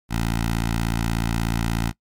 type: tone with notch filter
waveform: 10% pulse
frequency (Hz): 56.6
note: A1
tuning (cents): +50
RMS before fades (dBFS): -23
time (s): 0.09-1.93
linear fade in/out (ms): 50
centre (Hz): 440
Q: 0.99
effects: noise-tail reverb RT60 0.1 s tail -22 dB re dry + MP3 96 kbps